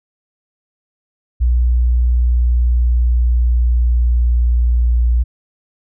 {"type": "tone with pitch glide", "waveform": "sine", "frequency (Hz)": [60.5, 59.5], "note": ["B1", "A#1"], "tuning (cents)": [-35, 36], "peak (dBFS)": -10, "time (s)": [1.4, 5.24], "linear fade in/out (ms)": 20, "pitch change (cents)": -29, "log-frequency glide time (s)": [1.84, 5], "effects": []}